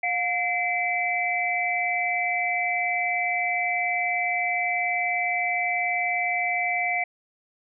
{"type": "tone cluster", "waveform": "sine", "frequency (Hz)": [712, 2051, 2312], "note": ["F5", "C7", "D7"], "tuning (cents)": [33, -35, -28], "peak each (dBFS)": -27, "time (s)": [0.03, 7.04], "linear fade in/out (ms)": 5, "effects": []}